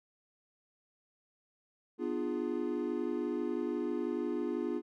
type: chord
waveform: triangle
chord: B diminished seventh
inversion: none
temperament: equal with one note detuned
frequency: 246.9 / 299 / 349.2 / 415.3 Hz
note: B3 / D4 / F4 / Ab4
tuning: 0 / +31 / 0 / 0 cents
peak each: -36 / -36 / -34 / -37 dBFS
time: 1.98-4.82 s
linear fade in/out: 50 ms
effects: none